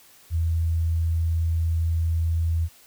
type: tone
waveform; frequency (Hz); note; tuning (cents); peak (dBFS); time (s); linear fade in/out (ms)
sine; 82.41; E2; 0; -20; 0.3-2.69; 50
effects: white hiss -53 dBFS RMS until 2.86 s